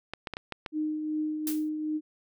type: clicks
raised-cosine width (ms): 0.3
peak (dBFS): -18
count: 6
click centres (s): 0.136 / 0.272 / 0.337 / 0.369 / 0.523 / 0.662
type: tone with tremolo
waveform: sine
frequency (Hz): 307.4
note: D#4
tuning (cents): -21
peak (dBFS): -26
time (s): 0.72-2.01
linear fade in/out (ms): 50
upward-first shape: triangle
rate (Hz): 2.6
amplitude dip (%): 45
type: noise with exponential decay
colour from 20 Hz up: blue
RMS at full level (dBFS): -30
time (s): 1.47-1.69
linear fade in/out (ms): 2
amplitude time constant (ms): 46
effects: none